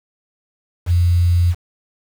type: tone with quantisation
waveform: sine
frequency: 87.2 Hz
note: F2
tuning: 2 cents flat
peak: -11 dBFS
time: 0.86-1.55 s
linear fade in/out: 50 ms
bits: 6
effects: none